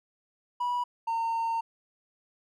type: tone pair in turn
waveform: triangle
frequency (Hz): 976 / 913.5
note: B5 / A#5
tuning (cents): -21 / -35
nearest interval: minor second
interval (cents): 114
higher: first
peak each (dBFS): -24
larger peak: neither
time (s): 0.6-0.84 / 1.07-1.61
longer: second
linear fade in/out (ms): 10
effects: tanh soft clip ceiling -20 dBFS